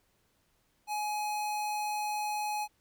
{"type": "tone", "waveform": "square", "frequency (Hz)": 841, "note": "G#5", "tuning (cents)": 22, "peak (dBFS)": -32, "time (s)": [0.87, 2.68], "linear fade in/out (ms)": 50, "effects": ["pink hiss -72 dBFS RMS until 2.8 s"]}